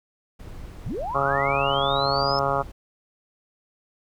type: noise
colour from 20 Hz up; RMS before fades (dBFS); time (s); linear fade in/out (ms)
brown; -38; 0.39-2.72; 10
type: linear sweep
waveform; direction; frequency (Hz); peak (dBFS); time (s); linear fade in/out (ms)
sine; up; 73.5 to 5274; -27; 0.86-2.39; 0
type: harmonic tone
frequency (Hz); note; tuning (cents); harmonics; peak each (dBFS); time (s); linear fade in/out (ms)
138.59; C#3; 0; 1 / 2 / 3 / 4 / 5 / 6 / 7 / 8 / 9 / 10; -32 / -37 / -31 / -27 / -28 / -29 / -32 / -30 / -28 / -34; 1.14-2.63; 20
effects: none